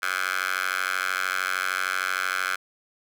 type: tone with high-pass filter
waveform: 10% pulse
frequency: 93.1 Hz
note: F#2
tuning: 11 cents sharp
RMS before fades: -27 dBFS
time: 0.02-2.56 s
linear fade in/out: 10 ms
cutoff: 1500 Hz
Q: 3.5
effects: none